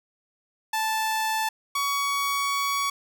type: tone pair in turn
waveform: sawtooth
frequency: 878 / 1124.9 Hz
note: A5 / C#6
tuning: -4 / +25 cents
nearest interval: major third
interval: 429 cents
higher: second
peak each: -20 / -20 dBFS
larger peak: neither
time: 0.73-1.49 / 1.75-2.9 s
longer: second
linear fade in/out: 5 ms
effects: none